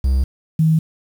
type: tone pair in turn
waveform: triangle / sine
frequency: 65.9 / 159.29 Hz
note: C2 / D#3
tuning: +13 / +41 cents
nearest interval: octave + minor third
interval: 1528 cents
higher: second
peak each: -11 dBFS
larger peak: neither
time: 0.04-0.24 / 0.59-0.79 s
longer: neither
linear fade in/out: 5 ms
effects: 7-bit